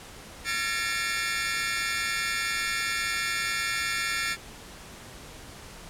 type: tone cluster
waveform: sawtooth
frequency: 1366 / 1713 / 1818 / 2190 / 2379 Hz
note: F6 / A6 / A#6 / C#7 / D7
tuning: -39 / -47 / -44 / -22 / +22 cents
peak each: -30 dBFS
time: 0.44-4.37 s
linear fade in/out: 50 ms
effects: pink hiss -45 dBFS RMS until 5.89 s + low-pass 11000 Hz 12 dB/octave